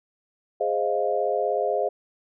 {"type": "chord", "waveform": "sine", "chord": "F minor seventh", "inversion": "first", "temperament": "equal", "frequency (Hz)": [415.3, 523.3, 622.3, 698.5], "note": ["Ab4", "C5", "Eb5", "F5"], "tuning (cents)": [0, 0, 0, 0], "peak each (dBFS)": -27, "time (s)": [0.6, 1.89], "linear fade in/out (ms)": 10, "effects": []}